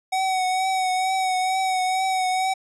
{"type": "tone with vibrato", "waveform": "square", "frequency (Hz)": 751, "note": "F#5", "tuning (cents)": 26, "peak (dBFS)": -21, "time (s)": [0.12, 2.54], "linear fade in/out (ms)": 10, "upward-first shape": "triangle", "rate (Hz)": 2.2, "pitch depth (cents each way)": 33, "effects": ["resampled to 24000 Hz"]}